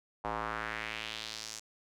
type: tone with band-pass filter sweep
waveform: square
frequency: 55 Hz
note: A1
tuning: in tune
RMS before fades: -39 dBFS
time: 0.24-1.6 s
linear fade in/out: 10 ms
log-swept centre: 870 to 6700 Hz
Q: 2.1
effects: none